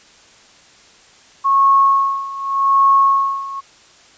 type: tone with tremolo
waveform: sine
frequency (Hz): 1096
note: C#6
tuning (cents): -20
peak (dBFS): -8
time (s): 1.44-3.61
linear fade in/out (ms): 20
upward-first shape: sine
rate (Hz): 0.85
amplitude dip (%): 85
effects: white hiss -47 dBFS RMS until 4.17 s + resampled to 16000 Hz